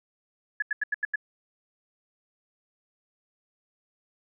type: tone bursts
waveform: sine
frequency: 1700 Hz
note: G#6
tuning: 40 cents sharp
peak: -23 dBFS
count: 6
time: 0.6-1.158 s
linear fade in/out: 5 ms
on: 23 ms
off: 84 ms
effects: none